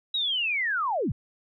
sine linear sweep, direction down, 3889 to 72.5 Hz, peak -24 dBFS, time 0.14-1.12 s, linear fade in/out 5 ms, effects none

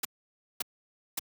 white noise bursts, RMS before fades -31 dBFS, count 3, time 0.03-1.193 s, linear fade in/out 5 ms, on 21 ms, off 550 ms, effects high-pass 150 Hz 12 dB/octave

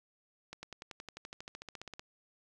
accelerating click train, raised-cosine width 0.2 ms, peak -27 dBFS, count 20, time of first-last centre 0.53-1.995 s, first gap 100 ms, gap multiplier 0.97, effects none

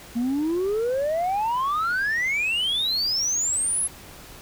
sine exponential sweep, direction up, 228.4 to 11150 Hz, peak -19 dBFS, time 0.15-3.88 s, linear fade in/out 20 ms, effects tanh soft clip ceiling -20 dBFS + pink hiss -44 dBFS RMS until 4.41 s

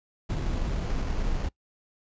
brown noise with sample-and-hold, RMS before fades -28 dBFS, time 0.29-1.49 s, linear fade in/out 10 ms, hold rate 3675 Hz, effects noise-tail reverb RT60 0.1 s tail -22 dB re dry + resampled to 16000 Hz

